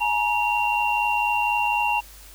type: tone cluster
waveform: sine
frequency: 842 / 946 / 2759 Hz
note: G#5 / A#5 / F7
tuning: +24 / +25 / -22 cents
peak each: -24 dBFS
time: 0-2.01 s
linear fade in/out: 20 ms
effects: added 50 Hz sine -46 dBFS peak until 2.34 s + white hiss -47 dBFS RMS until 2.34 s